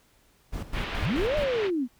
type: noise with tremolo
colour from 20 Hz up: brown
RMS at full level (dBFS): -31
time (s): 0.52-1.45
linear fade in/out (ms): 20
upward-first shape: square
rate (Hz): 4.7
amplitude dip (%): 70
type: low-pass noise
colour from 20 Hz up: white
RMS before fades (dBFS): -35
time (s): 0.72-1.71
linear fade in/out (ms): 50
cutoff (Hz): 3100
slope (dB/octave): 24
type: linear two-way sweep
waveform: sine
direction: up then down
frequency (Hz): 33.94 to 618 to 227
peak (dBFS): -24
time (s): 1-1.88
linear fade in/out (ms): 50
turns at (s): 1.36
effects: pink hiss -63 dBFS RMS until 1.99 s